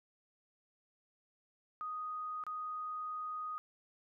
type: tone with dropouts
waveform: sine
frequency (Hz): 1244.5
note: D#6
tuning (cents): 0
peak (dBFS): -38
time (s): 1.81-3.58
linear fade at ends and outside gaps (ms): 0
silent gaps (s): 2.438-2.466
effects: none